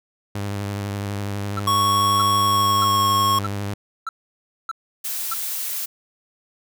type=tone with vibrato; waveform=sawtooth; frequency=100.9 Hz; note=G#2; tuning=49 cents flat; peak=-21 dBFS; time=0.35-3.74 s; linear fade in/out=5 ms; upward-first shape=triangle; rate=12 Hz; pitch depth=35 cents each way
type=tone bursts; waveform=triangle; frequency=1334 Hz; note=E6; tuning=20 cents sharp; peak=-22 dBFS; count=7; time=1.57-5.338 s; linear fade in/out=2 ms; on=24 ms; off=600 ms
type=tone with pitch glide; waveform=square; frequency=1108.7 to 1091.5 Hz; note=C#6 to C#6; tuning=0 to -27 cents; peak=-17 dBFS; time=1.67-3.39 s; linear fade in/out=5 ms; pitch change=-27 cents; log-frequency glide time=2.38-3.07 s
type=noise; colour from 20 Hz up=blue; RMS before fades=-27 dBFS; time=5.04-5.86 s; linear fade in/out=10 ms
effects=none